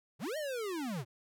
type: linear two-way sweep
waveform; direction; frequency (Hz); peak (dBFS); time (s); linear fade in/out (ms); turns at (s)
square; up then down; 105.5 to 636 to 105.5; -36; 0.19-1.05; 50; 0.37
effects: none

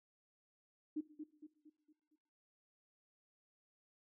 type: tone with echo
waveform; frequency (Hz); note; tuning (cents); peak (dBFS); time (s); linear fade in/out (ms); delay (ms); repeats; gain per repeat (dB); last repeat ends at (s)
sine; 304.6; D#4; -37; -36; 0.96-1.01; 10; 230; 5; -7; 2.16
effects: noise-tail reverb RT60 0.8 s tail -18 dB re dry

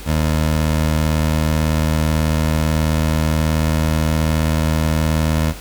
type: tone with pitch glide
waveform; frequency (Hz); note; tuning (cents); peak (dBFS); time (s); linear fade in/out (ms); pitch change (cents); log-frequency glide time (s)
20% pulse; 77.78 to 78.87; D#2 to D#2; 0 to +24; -10; 0.05-5.54; 50; +24; 0.21-4.4
effects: added 50 Hz sine -33 dBFS peak until 5.6 s + pink hiss -36 dBFS RMS until 5.6 s

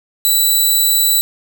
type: tone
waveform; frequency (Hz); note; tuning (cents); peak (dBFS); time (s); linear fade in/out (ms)
5% pulse; 3965; B7; +6; -3; 0.25-1.21; 0
effects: none

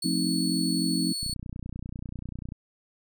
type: tone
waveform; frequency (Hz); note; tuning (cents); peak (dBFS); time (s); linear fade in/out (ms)
30% pulse; 4408; C#8; -11; -27; 0.02-1.34; 5
type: chord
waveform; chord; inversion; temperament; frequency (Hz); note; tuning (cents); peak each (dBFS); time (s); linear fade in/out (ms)
sine; F dominant seventh; none; just; 174.61 / 218.3 / 261.9 / 314.3; F3 / A3 / C4 / Eb4; 0 / -13 / +2 / +18; -29 / -32 / -29 / -30; 0.04-1.13; 10
type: click train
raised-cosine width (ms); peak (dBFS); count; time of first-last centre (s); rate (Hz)
5; -24; 40; 1.23-2.521; 30.2
effects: none

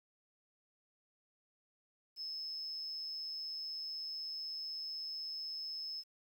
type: tone with amplitude modulation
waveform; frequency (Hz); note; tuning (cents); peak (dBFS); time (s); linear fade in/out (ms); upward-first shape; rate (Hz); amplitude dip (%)
sine; 5200; E8; -24; -37; 2.16-6.04; 50; sine; 156; 50
effects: tanh soft clip ceiling -33 dBFS + 11-bit

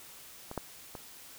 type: clicks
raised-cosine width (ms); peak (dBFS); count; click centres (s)
1; -26 / -19 / -27; 3; 0.514 / 0.577 / 0.952
effects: white hiss -51 dBFS RMS until 1.38 s

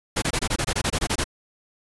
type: noise bursts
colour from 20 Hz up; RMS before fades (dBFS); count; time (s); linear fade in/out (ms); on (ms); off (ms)
pink; -23; 13; 0.16-1.242; 10; 62; 23
effects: resampled to 24000 Hz

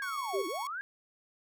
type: linear two-way sweep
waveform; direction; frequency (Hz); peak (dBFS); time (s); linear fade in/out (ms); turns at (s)
sine; down then up; 1661.2 to 307.7 to 1661.2; -35; 0-0.81; 0; 0.47
type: tone with tremolo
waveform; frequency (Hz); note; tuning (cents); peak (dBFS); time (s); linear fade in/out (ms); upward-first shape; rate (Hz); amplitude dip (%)
sawtooth; 1108.7; C#6; 0; -33; 0.02-0.67; 2; sine; 19; 25
type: tone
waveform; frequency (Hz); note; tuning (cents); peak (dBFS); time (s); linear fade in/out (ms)
sine; 392; G4; 0; -29; 0.33-0.43; 20
effects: none

